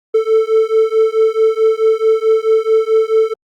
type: beating tone pair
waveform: triangle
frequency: 440 / 444.6 Hz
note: A4 / A4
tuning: 0 / +18 cents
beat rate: 4.6 Hz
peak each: -11 dBFS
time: 0.14-3.34 s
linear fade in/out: 10 ms
effects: Opus 48 kbps